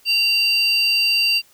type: tone pair together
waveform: triangle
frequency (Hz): 2767 / 4663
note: F7 / D8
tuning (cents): -17 / -13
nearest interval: major sixth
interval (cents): 904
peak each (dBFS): -16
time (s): 0.05-1.42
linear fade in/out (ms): 50
effects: tanh soft clip ceiling -6 dBFS + white hiss -54 dBFS RMS until 1.53 s